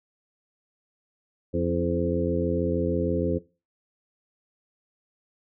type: harmonic tone with a mistuned harmonic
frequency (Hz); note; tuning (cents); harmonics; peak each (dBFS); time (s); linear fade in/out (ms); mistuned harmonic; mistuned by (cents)
86.4; F2; -18; 1 / 2 / 3 / 4 / 5 / 6; -30 / -30 / -30 / -30 / -30 / -30; 1.53-3.39; 20; 4; -42
effects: noise-tail reverb RT60 0.3 s tail -19 dB re dry